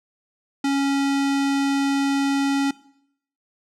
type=tone with low-pass filter; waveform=square; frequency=277.2 Hz; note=C#4; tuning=in tune; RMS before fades=-21 dBFS; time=0.64-2.71 s; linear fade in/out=5 ms; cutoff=7300 Hz; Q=0.87; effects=noise-tail reverb RT60 0.7 s tail -20 dB re dry